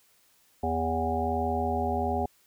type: harmonic tone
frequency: 81.3 Hz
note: E2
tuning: 23 cents flat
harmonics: 1 / 3 / 5 / 7 / 9 / 10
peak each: -32 / -33 / -33 / -36 / -30 / -34 dBFS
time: 0.63-2.26 s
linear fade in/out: 5 ms
effects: white hiss -64 dBFS RMS until 2.46 s